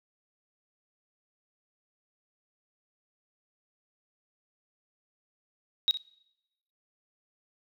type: tone with echo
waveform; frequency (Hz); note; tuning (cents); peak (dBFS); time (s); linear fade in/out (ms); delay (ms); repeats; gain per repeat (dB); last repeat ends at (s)
sine; 3796; A#7; +31; -20; 5.88-5.91; 0; 62; 1; -12; 5.972
effects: noise-tail reverb RT60 0.9 s tail -23 dB re dry